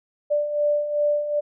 sine beating tone pair, 587.3 / 589.9 Hz, D5 / D5, 0 / +8 cents, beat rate 2.6 Hz, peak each -27 / -20 dBFS, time 0.3-1.41 s, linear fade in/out 20 ms, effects none

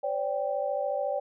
sine chord, C suspended second, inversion none, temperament equal with one note detuned, 523.3 / 577.2 / 784 Hz, C5 / D5 / G5, 0 / -30 / 0 cents, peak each -33 / -29 / -33 dBFS, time 0.03-1.2 s, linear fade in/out 10 ms, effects none

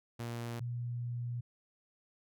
sawtooth / sine tone pair in turn, 117.8 / 120.41 Hz, A#2 / B2, +19 / -43 cents, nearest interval unison, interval 38 cents, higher second, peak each -34 / -35 dBFS, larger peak first, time 0.19-0.6 / 0.6-1.41 s, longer second, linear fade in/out 10 ms, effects none

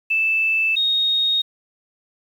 sine tone pair in turn, 2637 / 3729 Hz, E7 / A#7, 0 / 0 cents, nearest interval tritone, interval 600 cents, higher second, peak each -16 dBFS, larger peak neither, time 0.1-0.76 / 0.76-1.42 s, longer neither, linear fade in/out 10 ms, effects 8-bit

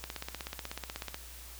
click train, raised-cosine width 0.2 ms, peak -20 dBFS, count 19, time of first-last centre 0.04-1.144 s, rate 16.3 Hz, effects added 60 Hz sine -49 dBFS peak until 1.59 s + white hiss -50 dBFS RMS until 1.59 s

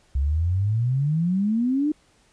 sine exponential sweep, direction up, 65.41 to 310 Hz, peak -19 dBFS, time 0.15-1.92 s, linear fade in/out 5 ms, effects pink hiss -60 dBFS RMS until 2.32 s + resampled to 22050 Hz

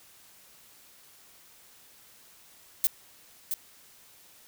violet noise with echo, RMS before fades -23 dBFS, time 2.84-2.87 s, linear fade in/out 0 ms, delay 670 ms, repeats 1, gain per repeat -7 dB, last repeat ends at 3.54 s, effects white hiss -56 dBFS RMS until 4.47 s

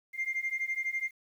sine beating tone pair, 2098 / 2110 Hz, C7 / C7, +4 / +14 cents, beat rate 12 Hz, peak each -33 / -32 dBFS, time 0.13-1.11 s, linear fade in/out 50 ms, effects tanh soft clip ceiling -25 dBFS + 10-bit

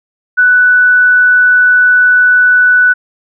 sine tone, 1487 Hz, F#6, 8 cents sharp, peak -4 dBFS, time 0.37-2.94 s, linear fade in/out 20 ms, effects none

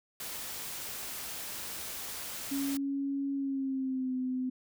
white noise, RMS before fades -40 dBFS, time 0.2-2.77 s, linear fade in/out 2 ms
sine tone with pitch glide, 277.2 to 255.7 Hz, C#4 to C4, 0 to -40 cents, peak -30 dBFS, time 2.51-4.5 s, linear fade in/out 10 ms, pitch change -140 cents, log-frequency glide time 3.34-4.14 s
effects none

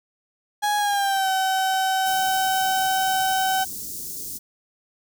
35% pulse tone with pitch glide, 830.6 to 761.7 Hz, G#5 to G5, 0 to -50 cents, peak -18 dBFS, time 0.62-3.65 s, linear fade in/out 20 ms, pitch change -150 cents, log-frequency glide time 0.78-1.29 s
clicks, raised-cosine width 0.3 ms, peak -27 dBFS, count 7, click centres 0.638 / 0.785 / 0.934 / 1.171 / 1.284 / 1.586 / 1.74 s
white band-stop noise, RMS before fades -33 dBFS, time 2.05-4.39 s, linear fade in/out 20 ms, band 390 to 5400 Hz, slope 24 dB/octave
effects none

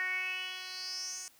10% pulse tone with band-pass filter sweep, 370 Hz, F#4, in tune, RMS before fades -38 dBFS, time 0-1.28 s, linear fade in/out 0 ms, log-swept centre 1900 to 7300 Hz, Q 6.8, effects white hiss -63 dBFS RMS until 1.39 s

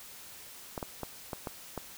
clicks, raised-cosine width 1 ms, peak -21 dBFS, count 6, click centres 0.778 / 0.828 / 1.033 / 1.332 / 1.472 / 1.777 s, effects white hiss -49 dBFS RMS until 1.97 s

